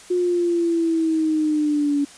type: linear sweep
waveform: sine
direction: down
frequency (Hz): 360.4 to 283.5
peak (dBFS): -17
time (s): 0.1-2.05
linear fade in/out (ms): 10
effects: white hiss -44 dBFS RMS until 2.17 s + resampled to 22050 Hz